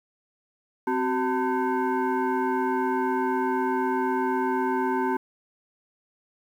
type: tone with frequency modulation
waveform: sine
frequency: 260 Hz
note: C4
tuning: 11 cents flat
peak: -22 dBFS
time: 0.87-5.17 s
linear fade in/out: 5 ms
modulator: 636 Hz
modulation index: 1.5
effects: 9-bit